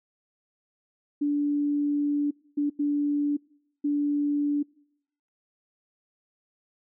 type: tone bursts at uneven times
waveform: sine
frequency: 290.4 Hz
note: D4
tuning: 19 cents flat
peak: -22 dBFS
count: 4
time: 1.21-2.31 / 2.57-2.7 / 2.79-3.37 / 3.84-4.63 s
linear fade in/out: 10 ms
effects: noise-tail reverb RT60 0.8 s tail -26 dB re dry